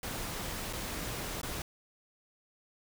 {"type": "noise with dropouts", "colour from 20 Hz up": "pink", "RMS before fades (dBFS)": -38, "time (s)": [0.03, 1.62], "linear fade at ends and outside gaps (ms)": 2, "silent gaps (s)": [[0.728, 0.732], [1.415, 1.431]], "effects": []}